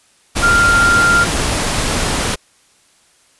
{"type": "tone in noise", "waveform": "sine", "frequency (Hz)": 1393, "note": "F6", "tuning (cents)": -5, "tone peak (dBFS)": -9, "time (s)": [0.42, 1.25], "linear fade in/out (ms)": 20, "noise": "pink", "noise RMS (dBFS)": -17, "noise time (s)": [0.35, 2.36], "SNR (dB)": 5, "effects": ["white hiss -53 dBFS RMS until 3.39 s", "resampled to 24000 Hz"]}